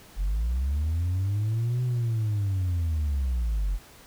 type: linear two-way sweep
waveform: sine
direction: up then down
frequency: 43.09 to 126 to 43.09 Hz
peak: -21 dBFS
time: 0.16-3.79 s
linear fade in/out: 50 ms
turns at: 1.83 s
effects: tanh soft clip ceiling -22 dBFS + pink hiss -51 dBFS RMS until 4.06 s